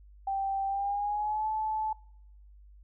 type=tone with pitch glide; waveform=sine; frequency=782 to 867.7 Hz; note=G5 to A5; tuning=-4 to -24 cents; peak=-28 dBFS; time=0.27-1.93 s; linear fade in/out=5 ms; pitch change=+180 cents; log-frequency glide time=0.67-1.47 s; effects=noise-tail reverb RT60 0.7 s tail -23 dB re dry + added 50 Hz sine -51 dBFS peak until 2.83 s